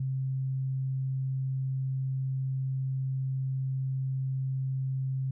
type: tone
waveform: sine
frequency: 132.6 Hz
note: C3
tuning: 23 cents sharp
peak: -28 dBFS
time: 0-5.31 s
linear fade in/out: 5 ms
effects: none